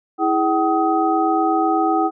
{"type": "tone cluster", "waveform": "sine", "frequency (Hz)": [326.1, 414.2, 764, 1259], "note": ["E4", "G#4", "G5", "D#6"], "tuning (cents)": [-19, -5, -45, 20], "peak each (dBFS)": [-19, -25, -18, -23], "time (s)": [0.18, 2.11], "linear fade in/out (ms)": 50, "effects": []}